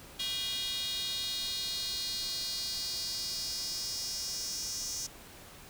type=tone with high-pass filter sweep; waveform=square; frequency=220.5 Hz; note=A3; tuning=4 cents sharp; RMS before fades=-36 dBFS; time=0.19-5.07 s; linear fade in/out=10 ms; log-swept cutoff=3400 to 5900 Hz; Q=5.1; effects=pink hiss -51 dBFS RMS until 5.69 s